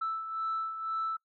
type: beating tone pair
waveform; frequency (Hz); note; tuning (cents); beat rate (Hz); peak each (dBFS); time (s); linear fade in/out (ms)
sine; 1318.5 / 1320.5; E6 / E6; 0 / +3; 2; -31 / -38; 0.01-1.17; 10
effects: noise-tail reverb RT60 0.1 s tail -22 dB re dry + tanh soft clip ceiling -26 dBFS